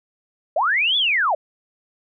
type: linear two-way sweep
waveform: sine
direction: up then down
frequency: 554.4 to 3513 to 554.4 Hz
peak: -16 dBFS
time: 0.56-1.35 s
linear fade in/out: 5 ms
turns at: 0.97 s
effects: none